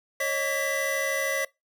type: tone cluster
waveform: square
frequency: 546 / 619 / 1140 / 1989 Hz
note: C#5 / D#5 / C#6 / B6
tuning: -26 / -9 / +48 / +12 cents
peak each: -30 / -34 / -37 / -29 dBFS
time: 0.2-1.45 s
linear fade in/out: 5 ms
effects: noise-tail reverb RT60 0.2 s tail -23 dB re dry